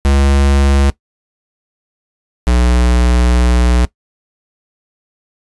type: tone pair in turn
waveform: square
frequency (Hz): 69.3 / 60.77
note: C#2 / B1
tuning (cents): 0 / -27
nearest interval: major second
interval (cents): 227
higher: first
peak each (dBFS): -9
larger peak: neither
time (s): 0.05-0.9 / 2.47-3.85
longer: second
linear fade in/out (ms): 0
effects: noise-tail reverb RT60 0.1 s tail -19 dB re dry + resampled to 24000 Hz